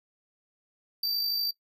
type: tone with amplitude modulation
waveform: square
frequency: 4658 Hz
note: D8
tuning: 15 cents flat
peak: -25 dBFS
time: 1.03-1.51 s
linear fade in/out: 5 ms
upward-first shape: sine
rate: 52.5 Hz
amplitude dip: 35%
effects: noise-tail reverb RT60 0.1 s tail -20 dB re dry